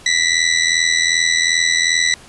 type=ring-modulated tone; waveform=20% pulse; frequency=1975.5 Hz; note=B6; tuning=in tune; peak=-5 dBFS; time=0.06-2.14 s; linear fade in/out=0 ms; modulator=41.3 Hz; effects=pink hiss -42 dBFS RMS until 2.28 s + resampled to 24000 Hz